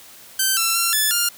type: tone with pitch steps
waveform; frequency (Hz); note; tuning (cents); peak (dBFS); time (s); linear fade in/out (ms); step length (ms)
5% pulse; 1549 / 1344 / 1365 / 1735 / 1405; G6 / E6 / F6 / A6 / F6; -21 / +33 / -40 / -25 / +10; -6; 0.39-1.29; 5; 180
effects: white hiss -44 dBFS RMS until 1.37 s + high-pass 60 Hz 12 dB/octave